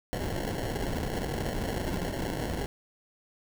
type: noise with sample-and-hold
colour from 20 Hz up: pink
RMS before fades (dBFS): -32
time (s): 0.13-2.66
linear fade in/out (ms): 0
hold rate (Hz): 1225
effects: none